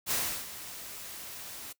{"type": "noise with ADSR envelope", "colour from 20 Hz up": "white", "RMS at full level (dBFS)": -29, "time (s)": [0.06, 1.73], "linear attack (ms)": 52, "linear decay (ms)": 340, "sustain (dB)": -14, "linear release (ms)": 10, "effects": ["noise-tail reverb RT60 0.1 s tail -20 dB re dry"]}